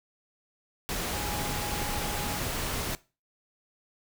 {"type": "tone in noise", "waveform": "sine", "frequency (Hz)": 829, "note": "G#5", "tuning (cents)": -3, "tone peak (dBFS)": -38, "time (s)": [1.13, 2.37], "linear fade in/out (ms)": 0, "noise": "pink", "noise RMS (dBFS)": -32, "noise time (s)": [0.89, 2.95], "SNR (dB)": -9, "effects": ["noise-tail reverb RT60 0.3 s tail -19 dB re dry"]}